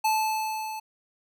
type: tone with level ramp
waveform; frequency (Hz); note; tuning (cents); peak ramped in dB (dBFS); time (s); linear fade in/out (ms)
square; 871; A5; -18; -21 to -34; 0.04-0.8; 10
effects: none